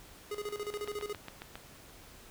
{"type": "tone with tremolo", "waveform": "square", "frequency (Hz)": 415.3, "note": "G#4", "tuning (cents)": 0, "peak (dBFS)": -35, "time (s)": [0.31, 1.13], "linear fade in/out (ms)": 5, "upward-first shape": "square", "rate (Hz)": 14, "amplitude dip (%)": 75}
{"type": "click train", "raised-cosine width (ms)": 0.3, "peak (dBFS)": -26, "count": 7, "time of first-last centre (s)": [0.74, 1.555], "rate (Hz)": 7.36}
{"effects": ["pink hiss -54 dBFS RMS until 2.3 s"]}